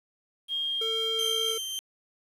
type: tone with pitch glide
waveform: sine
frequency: 3230 to 3195 Hz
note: G#7 to G7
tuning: -49 to +32 cents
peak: -27 dBFS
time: 0.48-1.55 s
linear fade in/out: 50 ms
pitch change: -19 cents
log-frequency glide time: 0.59-1.07 s
type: tone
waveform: square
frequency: 447.8 Hz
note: A4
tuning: 30 cents sharp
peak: -33 dBFS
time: 0.81-1.58 s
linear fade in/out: 5 ms
type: tone with tremolo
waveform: sawtooth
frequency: 3136 Hz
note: G7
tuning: in tune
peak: -27 dBFS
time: 1.19-1.79 s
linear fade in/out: 0 ms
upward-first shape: sine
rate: 3.6 Hz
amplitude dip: 25%
effects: resampled to 32000 Hz + 9-bit